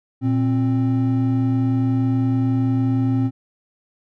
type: tone pair together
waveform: triangle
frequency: 117.6 / 264 Hz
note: A#2 / C4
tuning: +16 / +16 cents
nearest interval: octave + major second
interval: 1400 cents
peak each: -17 dBFS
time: 0.21-3.31 s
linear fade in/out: 50 ms
effects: none